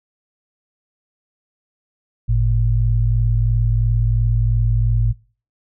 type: tone pair together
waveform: sine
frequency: 49.84 / 112.8 Hz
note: G1 / A2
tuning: +29 / +44 cents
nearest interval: octave + major second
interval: 1415 cents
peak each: -16 dBFS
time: 2.28-5.13 s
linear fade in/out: 20 ms
effects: noise-tail reverb RT60 0.4 s tail -24 dB re dry